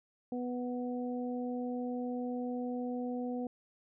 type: harmonic tone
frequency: 246.9 Hz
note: B3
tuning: in tune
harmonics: 1 / 2 / 3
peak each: -35 / -40 / -45 dBFS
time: 0.32-3.47 s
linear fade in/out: 2 ms
effects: none